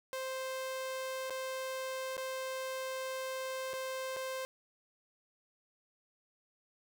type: tone with dropouts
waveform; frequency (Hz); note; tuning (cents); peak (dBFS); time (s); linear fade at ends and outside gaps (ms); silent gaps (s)
sawtooth; 523.3; C5; 0; -33; 0.13-4.45; 0; 1.298-1.305 / 2.168-2.178 / 3.733-3.737 / 4.164-4.168
effects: none